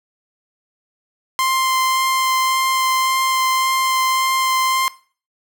sawtooth tone with vibrato, 1046.5 Hz, C6, in tune, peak -12 dBFS, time 1.39-4.88 s, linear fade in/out 0 ms, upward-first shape sine, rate 1.8 Hz, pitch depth 8 cents each way, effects noise-tail reverb RT60 0.4 s tail -18 dB re dry

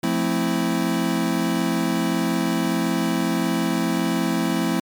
square chord, F major seventh, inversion none, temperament equal, 174.61 / 220 / 261.6 / 329.6 Hz, F3 / A3 / C4 / E4, 0 / 0 / 0 / 0 cents, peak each -26 dBFS, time 0.03-4.8 s, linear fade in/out 5 ms, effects MP3 96 kbps

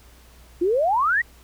sine exponential sweep, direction up, 329.6 to 1975.5 Hz, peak -17 dBFS, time 0.61-1.22 s, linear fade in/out 10 ms, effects added 60 Hz sine -49 dBFS peak until 1.43 s + pink hiss -53 dBFS RMS until 1.43 s

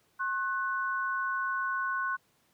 sine tone pair together, 1077.1 / 1490 Hz, C6 / F#6, +50 / +12 cents, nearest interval tritone, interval 562 cents, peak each -32 / -31 dBFS, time 0.19-2.17 s, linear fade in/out 20 ms, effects pink hiss -69 dBFS RMS until 2.53 s + high-pass 100 Hz 12 dB/octave

